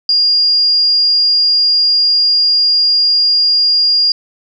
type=tone; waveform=sine; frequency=4827 Hz; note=D8; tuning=47 cents sharp; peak=-8 dBFS; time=0.09-4.12 s; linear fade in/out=2 ms; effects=none